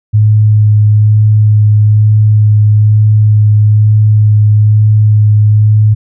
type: tone with vibrato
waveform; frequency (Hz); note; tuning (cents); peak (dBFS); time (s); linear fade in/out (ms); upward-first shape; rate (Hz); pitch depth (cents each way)
sine; 106.3; G#2; +41; -3; 0.13-5.95; 20; sine; 1.1; 11
effects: none